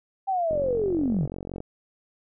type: linear sweep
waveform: sine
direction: down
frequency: 792 to 123.47 Hz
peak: -22 dBFS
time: 0.27-1.27 s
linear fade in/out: 20 ms
type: click train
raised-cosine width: 2 ms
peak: -21 dBFS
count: 51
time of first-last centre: 0.51-1.604 s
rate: 45.7 Hz
effects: none